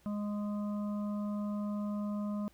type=harmonic tone; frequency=206.9 Hz; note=G#3; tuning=6 cents flat; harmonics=1 / 3 / 5 / 6; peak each=-33 / -45 / -50 / -52 dBFS; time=0.06-2.48 s; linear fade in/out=0 ms; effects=added 60 Hz sine -67 dBFS peak until 2.53 s + pink hiss -67 dBFS RMS until 2.53 s